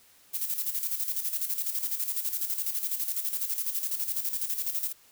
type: noise with tremolo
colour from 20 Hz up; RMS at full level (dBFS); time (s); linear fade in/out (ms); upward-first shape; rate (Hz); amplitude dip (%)
violet; -29; 0.33-4.93; 20; square; 12; 60
effects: white hiss -59 dBFS RMS until 5.11 s